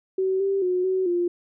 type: tone with pitch steps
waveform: sine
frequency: 379 / 391.7 / 363.5 / 375.4 / 350.1 Hz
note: F#4 / G4 / F#4 / F#4 / F4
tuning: +42 / -1 / -31 / +25 / +4 cents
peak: -20 dBFS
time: 0.18-1.28 s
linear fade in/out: 5 ms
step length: 220 ms
effects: none